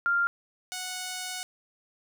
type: tone pair in turn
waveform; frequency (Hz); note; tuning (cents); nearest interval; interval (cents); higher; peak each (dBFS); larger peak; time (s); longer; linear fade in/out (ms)
sine / 5% pulse; 1395 / 736.8; F6 / F#5; -2 / -7; major seventh; 1105; first; -22 / -22; neither; 0.06-0.27 / 0.72-1.43; second; 0
effects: none